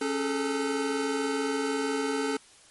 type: tone cluster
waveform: square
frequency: 275.4 / 417.4 / 437.5 / 900 / 1521 Hz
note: C#4 / G#4 / A4 / A5 / F#6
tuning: -11 / +9 / -10 / +39 / +47 cents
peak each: -31 / -38 / -31 / -40 / -40 dBFS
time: 0.01-2.37 s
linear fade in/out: 5 ms
effects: white hiss -55 dBFS RMS until 2.7 s + MP3 48 kbps